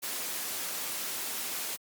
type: noise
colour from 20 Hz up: white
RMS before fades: -35 dBFS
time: 0.02-1.77 s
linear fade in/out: 20 ms
effects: high-pass 200 Hz 12 dB/octave + Opus 48 kbps